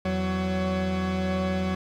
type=tone cluster; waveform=40% pulse; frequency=83.9 / 186.8 / 559 Hz; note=E2 / F#3 / C#5; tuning=+31 / +17 / +14 cents; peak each=-31 / -25 / -32 dBFS; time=0.05-1.75 s; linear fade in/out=5 ms; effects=low-pass 4000 Hz 12 dB/octave + 10-bit